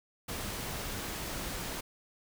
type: noise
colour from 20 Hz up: pink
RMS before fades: -38 dBFS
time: 0.28-1.81 s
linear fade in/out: 10 ms
effects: none